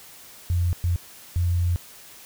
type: tone bursts at uneven times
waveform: sine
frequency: 87.31 Hz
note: F2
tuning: in tune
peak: -19 dBFS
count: 3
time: 0.5-0.73 / 0.84-0.96 / 1.36-1.76 s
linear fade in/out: 0 ms
effects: white hiss -46 dBFS RMS until 2.25 s